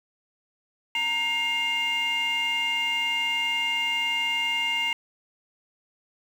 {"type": "tone cluster", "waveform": "sine", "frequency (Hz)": [927, 2132, 2802], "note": ["A#5", "C7", "F7"], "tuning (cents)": [-10, 32, 5], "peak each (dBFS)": [-31, -25, -25], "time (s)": [0.95, 4.93], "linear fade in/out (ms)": 2, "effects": ["tanh soft clip ceiling -19 dBFS", "8-bit"]}